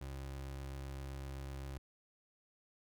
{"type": "tone", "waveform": "30% pulse", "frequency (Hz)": 67.8, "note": "C#2", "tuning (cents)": -38, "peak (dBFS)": -40, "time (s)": [0.01, 1.78], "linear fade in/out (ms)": 5, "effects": []}